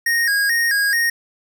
square tone with vibrato, 1745 Hz, A6, 15 cents flat, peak -16 dBFS, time 0.06-1.1 s, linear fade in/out 5 ms, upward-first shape square, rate 2.3 Hz, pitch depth 110 cents each way, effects none

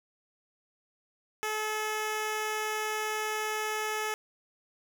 10% pulse tone, 430.1 Hz, A4, 39 cents flat, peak -22 dBFS, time 1.43-4.14 s, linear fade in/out 0 ms, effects none

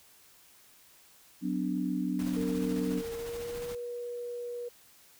sine chord, B minor, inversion second, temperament equal with one note detuned, 185 / 251.8 / 293.7 Hz, F#3 / B3 / D4, 0 / +34 / 0 cents, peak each -33 dBFS, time 1.41-3.03 s, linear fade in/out 50 ms
pink noise with tremolo, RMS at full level -44 dBFS, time 2.19-3.75 s, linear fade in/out 2 ms, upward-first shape square, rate 14 Hz, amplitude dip 30%
sine tone with pitch glide, 458.6 to 482 Hz, A#4 to B4, -28 to -42 cents, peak -35 dBFS, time 2.36-4.69 s, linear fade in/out 10 ms, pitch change +86 cents, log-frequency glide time 2.99-3.69 s
effects white hiss -59 dBFS RMS until 5.19 s

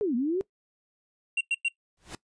sine linear two-way sweep, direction down then up, 443.4 to 225.8 to 395.2 Hz, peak -24 dBFS, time 0.01-0.41 s, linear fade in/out 0 ms, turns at 0.15 s
triangle tone bursts, 2754 Hz, F7, 25 cents flat, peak -21 dBFS, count 3, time 1.37-1.685 s, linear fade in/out 5 ms, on 39 ms, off 99 ms
pink noise with exponential growth, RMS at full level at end -35 dBFS, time 1.97-2.15 s, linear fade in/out 2 ms, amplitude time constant 37 ms
effects noise-tail reverb RT60 0.1 s tail -20 dB re dry + resampled to 22050 Hz

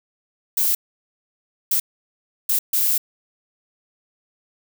violet noise bursts at uneven times, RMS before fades -19 dBFS, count 4, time 0.57-0.75 / 1.71-1.8 / 2.49-2.59 / 2.73-2.98 s, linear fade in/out 5 ms, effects none

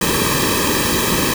pink noise with comb filter, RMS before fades -17 dBFS, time 0.01-1.34 s, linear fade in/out 5 ms, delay 1.4 ms, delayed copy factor -0.95, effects none

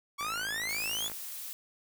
sawtooth exponential sweep, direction up, 1108.7 to 3531 Hz, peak -29 dBFS, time 0.18-1.09 s, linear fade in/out 20 ms
click train, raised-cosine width 0.5 ms, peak -28 dBFS, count 50, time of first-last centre 0.21-1.117 s, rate 54 Hz
blue noise, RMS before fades -41 dBFS, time 0.69-1.53 s, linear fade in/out 0 ms
effects none

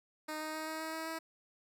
10% pulse tone with pitch steps, 308.7 / 311.2 / 313.7 / 316.3 / 318.8 / 321.4 / 324 Hz, D#4 / D#4 / D#4 / D#4 / D#4 / E4 / E4, -14 / 0 / +14 / +29 / +42 / -44 / -30 cents, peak -30 dBFS, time 0.28-1.19 s, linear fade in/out 10 ms, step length 130 ms, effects none

